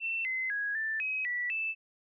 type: tone with pitch steps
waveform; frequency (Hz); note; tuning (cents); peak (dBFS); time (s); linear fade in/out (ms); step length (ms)
sine; 2687 / 2052 / 1657 / 1770 / 2541 / 1954 / 2637; E7 / C7 / G#6 / A6 / D#7 / B6 / E7; +33 / -34 / -4 / +10 / +36 / -19 / 0; -30; 0-1.75; 50; 250
effects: none